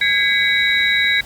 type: tone cluster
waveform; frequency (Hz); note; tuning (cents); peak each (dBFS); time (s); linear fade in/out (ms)
sine; 1648 / 2027 / 2239 / 3856; G#6 / B6 / C#7 / B7; -14 / +45 / +17 / -42; -19; 0.01-1.21; 5
effects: pink hiss -39 dBFS RMS until 1.25 s